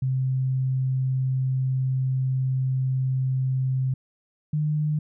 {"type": "tone pair in turn", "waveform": "sine", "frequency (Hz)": [130.81, 151.26], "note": ["C3", "D#3"], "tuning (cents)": [0, -49], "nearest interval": "minor third", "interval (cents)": 251, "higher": "second", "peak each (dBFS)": -21, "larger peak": "neither", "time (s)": [[0.02, 3.94], [4.53, 4.99]], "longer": "first", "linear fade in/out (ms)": 5, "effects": []}